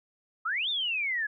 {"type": "exponential two-way sweep", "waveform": "sine", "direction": "up then down", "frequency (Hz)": [1229, 3706, 1661], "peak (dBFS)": -27, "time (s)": [0.45, 1.27], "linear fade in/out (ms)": 10, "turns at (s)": 0.69, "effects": []}